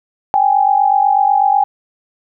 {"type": "tone pair together", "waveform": "sine", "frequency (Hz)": [785.9, 834], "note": ["G5", "G#5"], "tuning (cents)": [4, 7], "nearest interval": "minor second", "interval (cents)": 103, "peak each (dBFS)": -12, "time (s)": [0.34, 1.64], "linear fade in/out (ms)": 0, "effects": []}